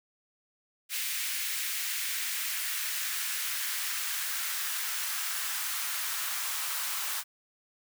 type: noise with high-pass filter sweep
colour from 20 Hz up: white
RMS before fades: -33 dBFS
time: 0.89-7.24 s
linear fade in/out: 50 ms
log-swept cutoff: 2100 to 1100 Hz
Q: 1.6
effects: none